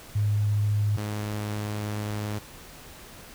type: tone pair in turn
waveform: sine / sawtooth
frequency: 104.1 / 105.07 Hz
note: G#2 / G#2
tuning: +5 / +21 cents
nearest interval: unison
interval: 16 cents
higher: second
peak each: -21 / -25 dBFS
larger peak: first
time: 0.15-0.97 / 0.97-2.39 s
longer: second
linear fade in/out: 10 ms
effects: pink hiss -46 dBFS RMS until 3.34 s